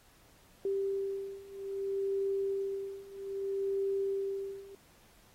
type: beating tone pair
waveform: sine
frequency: 392 / 392.62 Hz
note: G4 / G4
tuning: 0 / +3 cents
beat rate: 0.62 Hz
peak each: -36 / -34 dBFS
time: 0.65-4.75 s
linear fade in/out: 2 ms
effects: pink hiss -63 dBFS RMS until 5.34 s + AAC 48 kbps